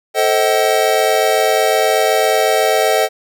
square chord, A diminished seventh, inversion none, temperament just, 440 / 528 / 633.6 / 760.3 Hz, A4 / C5 / Eb5 / Gb5, 0 / +16 / +31 / +47 cents, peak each -18 / -20 / -17 / -18 dBFS, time 0.14-3.09 s, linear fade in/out 50 ms, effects none

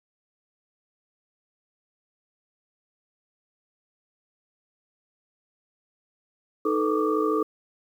sine tone cluster, 312 / 437.1 / 492.7 / 1150 / 1202 Hz, D#4 / A4 / B4 / D6 / D6, +5 / -11 / -4 / -37 / +40 cents, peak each -26 / -24 / -33 / -31 / -30 dBFS, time 6.65-7.43 s, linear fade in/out 5 ms, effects 9-bit

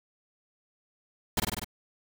pink noise with echo, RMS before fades -26 dBFS, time 1.37-1.4 s, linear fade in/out 5 ms, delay 49 ms, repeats 5, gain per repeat -2 dB, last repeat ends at 1.645 s, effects none

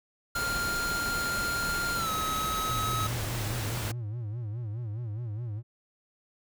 square tone with pitch glide, 1396.9 to 1281 Hz, F6 to E6, 0 to -50 cents, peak -30 dBFS, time 0.35-3.07 s, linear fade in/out 5 ms, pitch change -150 cents, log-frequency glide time 1.95-2.11 s
pink noise, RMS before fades -35 dBFS, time 0.35-3.92 s, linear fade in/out 10 ms
triangle tone with vibrato, 112.1 Hz, A2, 33 cents sharp, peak -30 dBFS, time 2.67-5.63 s, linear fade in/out 50 ms, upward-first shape sine, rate 4.8 Hz, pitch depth 160 cents each way
effects none

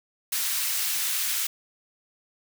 white high-pass noise, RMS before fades -27 dBFS, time 0.32-1.47 s, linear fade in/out 5 ms, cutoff 1600 Hz, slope 12 dB/octave, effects none

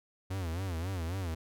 45% pulse tone with vibrato, 88.6 Hz, F2, 25 cents sharp, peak -33 dBFS, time 0.3-1.35 s, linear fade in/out 10 ms, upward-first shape sine, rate 3.7 Hz, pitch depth 170 cents each way, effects none

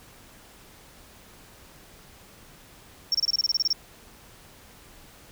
sine tone bursts, 5480 Hz, F8, 34 cents flat, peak -18 dBFS, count 12, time 3.12-3.729 s, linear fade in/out 2 ms, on 26 ms, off 27 ms, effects tanh soft clip ceiling -18 dBFS + pink hiss -51 dBFS RMS until 5.31 s

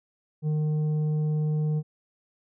sine tone with tanh clipping, 152.9 Hz, D#3, 30 cents flat, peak -24 dBFS, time 0.42-1.83 s, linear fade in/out 50 ms, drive 6 dB, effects none

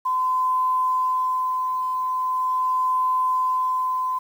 sine tone with tremolo, 1022 Hz, C6, 41 cents flat, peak -18 dBFS, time 0.05-4.19 s, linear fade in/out 10 ms, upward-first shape sine, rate 0.41 Hz, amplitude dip 35%, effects 8-bit

